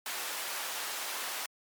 pink high-pass noise, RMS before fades -37 dBFS, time 0.06-1.46 s, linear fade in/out 2 ms, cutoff 830 Hz, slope 12 dB/octave, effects MP3 96 kbps

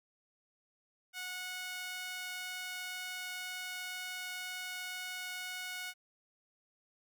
sawtooth tone with high-pass filter, 733 Hz, F#5, 16 cents flat, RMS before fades -42 dBFS, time 1.13-5.94 s, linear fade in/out 50 ms, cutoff 1800 Hz, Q 1.3, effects none

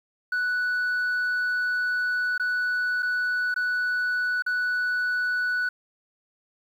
sine tone with dropouts, 1481 Hz, F#6, 1 cent sharp, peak -20 dBFS, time 0.32-5.69 s, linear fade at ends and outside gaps 5 ms, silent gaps 2.379-2.397 / 3.024-3.028 / 3.542-3.561 / 4.423-4.463 s, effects tanh soft clip ceiling -22 dBFS + 9-bit

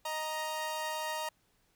sawtooth tone pair together, 622.3 / 935.6 Hz, D#5 / A#5, 0 / +6 cents, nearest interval perfect fifth, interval 706 cents, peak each -35 / -32 dBFS, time 0.05-1.29 s, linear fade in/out 5 ms, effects pink hiss -72 dBFS RMS until 1.75 s

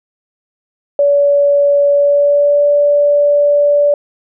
sine tone with pitch glide, 571 to 580 Hz, D5 to D5, -49 to -22 cents, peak -7 dBFS, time 0.99-3.94 s, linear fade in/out 2 ms, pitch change +27 cents, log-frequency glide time 1.91-2.65 s, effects none

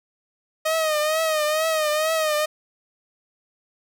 sawtooth tone with vibrato, 623 Hz, D#5, 2 cents sharp, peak -16 dBFS, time 0.65-2.46 s, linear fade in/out 10 ms, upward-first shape triangle, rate 2.2 Hz, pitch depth 76 cents each way, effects none

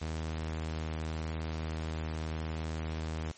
sawtooth tone, 79.2 Hz, D#2, 31 cents sharp, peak -30 dBFS, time 0.01-3.32 s, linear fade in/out 10 ms, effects white hiss -55 dBFS RMS until 3.37 s + MP3 32 kbps

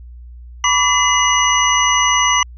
sine tone cluster, 989 / 1148 / 2028 / 2892 / 6000 Hz, B5 / D6 / B6 / F#7 / F#8, +2 / -40 / +45 / -40 / +23 cents, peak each -18 dBFS, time 0.64-2.43 s, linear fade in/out 2 ms, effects added 60 Hz sine -33 dBFS peak until 2.57 s

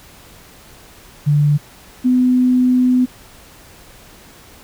sine tone pair in turn, 146.83 / 251.8 Hz, D3 / B3, 0 / +34 cents, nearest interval major sixth, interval 934 cents, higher second, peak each -10 dBFS, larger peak neither, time 1.26-1.58 / 2.04-3.06 s, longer second, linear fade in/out 20 ms, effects pink hiss -43 dBFS RMS until 4.63 s

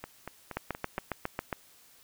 two click trains, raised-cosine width 0.5 ms, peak -23 / -16 dBFS, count 5 / 8, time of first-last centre 0.04-0.986 / 0.57-1.528 s, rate 4.23 / 7.31 Hz, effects white hiss -59 dBFS RMS until 2.03 s

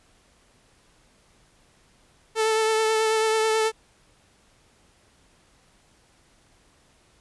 sawtooth tone with vibrato, 440 Hz, A4, in tune, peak -16 dBFS, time 2.35-3.72 s, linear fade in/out 50 ms, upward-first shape triangle, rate 9.2 Hz, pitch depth 22 cents each way, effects pink hiss -60 dBFS RMS until 7.2 s + resampled to 24000 Hz

